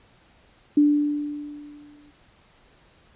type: tone with exponential decay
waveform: sine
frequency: 293.7 Hz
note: D4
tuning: in tune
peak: -12 dBFS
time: 0.77-2.11 s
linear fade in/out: 5 ms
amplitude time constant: 290 ms
effects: pink hiss -57 dBFS RMS until 3.15 s + resampled to 8000 Hz